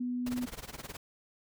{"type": "tone", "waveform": "sine", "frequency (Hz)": 246.9, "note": "B3", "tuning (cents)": 0, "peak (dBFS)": -31, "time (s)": [0, 0.46], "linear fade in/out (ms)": 10}
{"type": "noise with tremolo", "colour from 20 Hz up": "pink", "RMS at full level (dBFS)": -41, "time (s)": [0.26, 0.97], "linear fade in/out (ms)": 5, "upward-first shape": "sine", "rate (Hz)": 19, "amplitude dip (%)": 90}
{"effects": []}